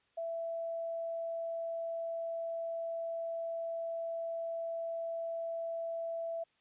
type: tone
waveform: sine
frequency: 665 Hz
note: E5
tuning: 15 cents sharp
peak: -35 dBFS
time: 0.17-6.44 s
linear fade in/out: 10 ms
effects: white hiss -73 dBFS RMS until 6.6 s + resampled to 8000 Hz